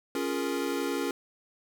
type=chord; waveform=square; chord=Bb minor seventh; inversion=first; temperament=equal; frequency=277.2 / 349.2 / 415.3 / 466.2 Hz; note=Db4 / F4 / Ab4 / Bb4; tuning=0 / 0 / 0 / 0 cents; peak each=-33 / -35 / -36 / -36 dBFS; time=0.15-1.11 s; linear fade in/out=2 ms; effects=none